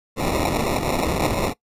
white noise with sample-and-hold, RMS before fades -22 dBFS, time 0.16-1.54 s, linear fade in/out 50 ms, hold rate 1575 Hz, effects noise-tail reverb RT60 0.1 s tail -21 dB re dry + resampled to 32000 Hz

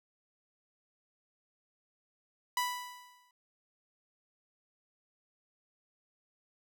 sawtooth tone with exponential decay, 987.8 Hz, B5, in tune, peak -24 dBFS, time 2.57-3.31 s, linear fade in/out 2 ms, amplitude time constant 160 ms, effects none

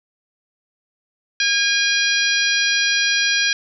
harmonic tone, 814 Hz, G#5, 35 cents flat, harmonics 2 / 3 / 4 / 5 / 6 / 7, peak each -20 / -22 / -23 / -24 / -25 / -25 dBFS, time 1.4-3.53 s, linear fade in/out 2 ms, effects none

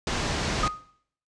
pink low-pass noise, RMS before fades -28 dBFS, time 0.07-0.68 s, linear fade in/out 2 ms, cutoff 6900 Hz, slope 24 dB/octave
sine tone with exponential decay, 1244.5 Hz, D#6, in tune, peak -20 dBFS, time 0.63-0.86 s, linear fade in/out 5 ms, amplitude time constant 49 ms
effects noise-tail reverb RT60 0.6 s tail -18 dB re dry + resampled to 22050 Hz

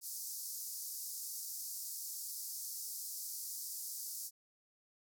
white band-pass noise, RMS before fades -44 dBFS, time 0.01-4.31 s, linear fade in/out 50 ms, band 4800 to 16000 Hz, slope 48 dB/octave, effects none

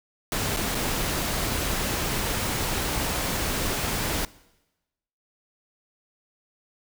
pink noise with dropouts, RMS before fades -27 dBFS, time 0.32-4.25 s, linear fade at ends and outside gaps 1 ms, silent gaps 0.564-0.57 / 0.747-0.751 s, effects noise-tail reverb RT60 1.0 s tail -21 dB re dry

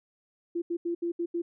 sine tone bursts at uneven times, 342.4 Hz, F4, 34 cents flat, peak -27 dBFS, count 6, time 0.55-0.62 / 0.7-0.77 / 0.85-0.95 / 1.02-1.12 / 1.19-1.26 / 1.34-1.42 s, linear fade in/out 10 ms, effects none

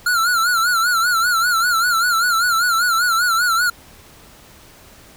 square tone with vibrato, 1396.9 Hz, F6, in tune, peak -15 dBFS, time 0.06-3.7 s, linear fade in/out 5 ms, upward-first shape sine, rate 5.1 Hz, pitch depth 100 cents each way, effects pink hiss -45 dBFS RMS until 5.16 s

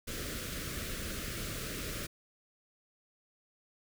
pink band-stop noise, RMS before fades -39 dBFS, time 0.07-2.07 s, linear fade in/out 10 ms, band 610 to 1200 Hz, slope 48 dB/octave, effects none

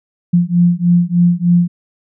sine beating tone pair, 172.8 / 176.1 Hz, F3 / F3, -18 / +15 cents, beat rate 3.3 Hz, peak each -12 dBFS, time 0.33-1.68 s, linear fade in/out 10 ms, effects none

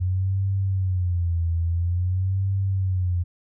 sine tone with vibrato, 90.2 Hz, F#2, 44 cents flat, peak -20 dBFS, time 0-3.24 s, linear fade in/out 20 ms, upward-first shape sine, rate 0.49 Hz, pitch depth 130 cents each way, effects none

